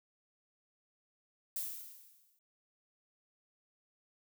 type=noise with exponential decay; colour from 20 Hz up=violet; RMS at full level=-36 dBFS; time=1.56-2.39 s; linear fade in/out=2 ms; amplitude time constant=180 ms; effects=none

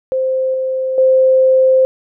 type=tone with level steps; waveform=sine; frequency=522 Hz; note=C5; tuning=4 cents flat; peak=-13 / -15 / -7 dBFS; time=0.12-1.85 s; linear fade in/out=0 ms; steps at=0.54 / 0.98 s; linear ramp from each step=2 ms; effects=none

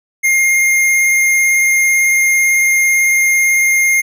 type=tone with vibrato; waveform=square; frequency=2124 Hz; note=C7; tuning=25 cents sharp; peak=-10 dBFS; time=0.23-4.02 s; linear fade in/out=20 ms; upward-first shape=sine; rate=18 Hz; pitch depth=10 cents each way; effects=none

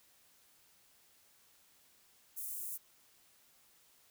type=high-pass noise; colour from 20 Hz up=white; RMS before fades=-42 dBFS; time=2.36-2.78 s; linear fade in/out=20 ms; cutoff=8500 Hz; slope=24 dB/octave; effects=white hiss -67 dBFS RMS until 4.1 s

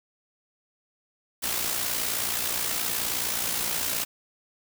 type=noise with amplitude modulation; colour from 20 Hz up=white; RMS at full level=-26 dBFS; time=1.42-4.05 s; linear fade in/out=20 ms; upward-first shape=sine; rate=59 Hz; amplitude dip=50%; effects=none

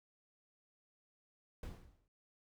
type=noise with exponential decay; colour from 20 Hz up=brown; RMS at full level=-41 dBFS; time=1.63-2.08 s; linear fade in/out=2 ms; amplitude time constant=96 ms; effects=none

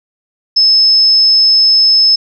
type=tone; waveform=sine; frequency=5220 Hz; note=E8; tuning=18 cents flat; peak=-5 dBFS; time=0.56-2.16 s; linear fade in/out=10 ms; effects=none

